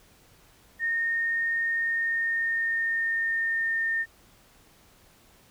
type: tone with pitch glide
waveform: sine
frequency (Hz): 1839 to 1818.9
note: A#6 to A#6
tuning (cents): -24 to -43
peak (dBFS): -24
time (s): 0.79-4.06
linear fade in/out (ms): 50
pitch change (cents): -19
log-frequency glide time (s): 1.66-3.87
effects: pink hiss -58 dBFS RMS until 5.5 s